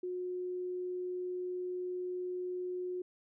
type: tone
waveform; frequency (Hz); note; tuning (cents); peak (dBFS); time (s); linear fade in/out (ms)
sine; 362.3; F#4; -36; -35; 0.03-3.02; 5
effects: none